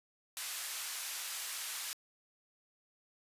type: band-pass noise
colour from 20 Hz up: white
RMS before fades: -41 dBFS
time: 0.37-1.93 s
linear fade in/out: 0 ms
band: 1100 to 12000 Hz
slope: 12 dB/octave
effects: resampled to 32000 Hz